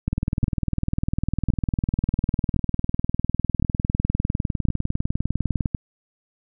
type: two click trains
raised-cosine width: 5 ms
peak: -9 / -9 dBFS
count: 6 / 112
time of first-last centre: 0.44-5.748 / 0.08-5.658 s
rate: 0.942 / 19.9 Hz
effects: none